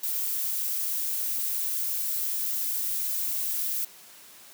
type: noise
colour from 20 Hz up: violet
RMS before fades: -29 dBFS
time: 0.03-3.85 s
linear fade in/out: 5 ms
effects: white hiss -50 dBFS RMS until 4.53 s + high-pass 150 Hz 12 dB/octave